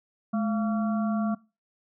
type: harmonic tone with a mistuned harmonic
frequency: 228.5 Hz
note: A#3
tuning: 34 cents flat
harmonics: 1 / 3 / 5 / 6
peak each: -24 / -34 / -38 / -40 dBFS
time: 0.33-1.35 s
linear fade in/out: 10 ms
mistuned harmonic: 1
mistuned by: -120 cents
effects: noise-tail reverb RT60 0.3 s tail -22 dB re dry